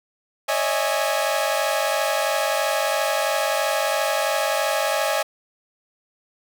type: tone cluster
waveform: sawtooth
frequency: 556 / 608 / 651 / 828 Hz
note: C#5 / D#5 / E5 / G#5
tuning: +5 / -40 / -22 / -5 cents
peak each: -22 dBFS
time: 0.48-5.23 s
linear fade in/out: 10 ms
effects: none